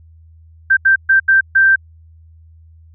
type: tone bursts at uneven times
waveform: sine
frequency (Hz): 1568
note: G6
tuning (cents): 0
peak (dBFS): -7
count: 5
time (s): 0.7-0.77 / 0.85-0.96 / 1.09-1.2 / 1.28-1.41 / 1.55-1.76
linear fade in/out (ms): 10
effects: added 81 Hz sine -41 dBFS peak until 2.94 s